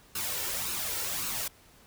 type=noise with flanger; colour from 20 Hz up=white; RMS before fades=-33 dBFS; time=0.15-1.48 s; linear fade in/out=5 ms; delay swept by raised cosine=0.74 to 2.24 ms; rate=1.8 Hz; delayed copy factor=+0.55; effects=pink hiss -58 dBFS RMS until 1.86 s